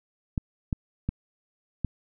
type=clicks; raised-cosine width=5 ms; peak=-14 dBFS; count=4; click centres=0.378 / 0.728 / 1.09 / 1.847 s; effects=none